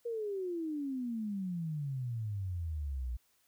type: exponential sweep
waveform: sine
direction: down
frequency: 480 to 58.27 Hz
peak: -34 dBFS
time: 0.05-3.17 s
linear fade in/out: 10 ms
effects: white hiss -72 dBFS RMS until 3.47 s